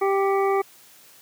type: harmonic tone with a mistuned harmonic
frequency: 392 Hz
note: G4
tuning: in tune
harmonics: 1 / 2 / 3 / 5 / 6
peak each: -20 / -25 / -27 / -36 / -36 dBFS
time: 0.01-0.62 s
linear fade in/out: 10 ms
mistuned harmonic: 6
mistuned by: -72 cents
effects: white hiss -51 dBFS RMS until 1.21 s + high-pass 100 Hz 12 dB/octave